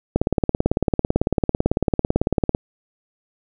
click train, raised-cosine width 2 ms, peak -3 dBFS, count 44, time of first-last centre 0.16-2.549 s, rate 18 Hz, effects none

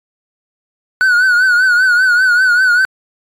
triangle tone with vibrato, 1480 Hz, F#6, in tune, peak -6 dBFS, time 1.01-2.85 s, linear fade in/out 0 ms, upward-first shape triangle, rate 5.1 Hz, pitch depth 85 cents each way, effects AAC 48 kbps

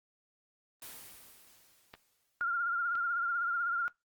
white noise with exponential decay, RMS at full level -45 dBFS, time 0.82-2.62 s, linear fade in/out 1 ms, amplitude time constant 390 ms
clicks, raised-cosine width 0.3 ms, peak -30 / -33 dBFS, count 2, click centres 1.939 / 2.954 s
sine tone with vibrato, 1396.9 Hz, F6, in tune, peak -29 dBFS, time 2.41-3.88 s, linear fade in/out 0 ms, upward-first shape triangle, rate 16 Hz, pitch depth 59 cents each way
effects noise-tail reverb RT60 0.2 s tail -23 dB re dry + Opus 24 kbps

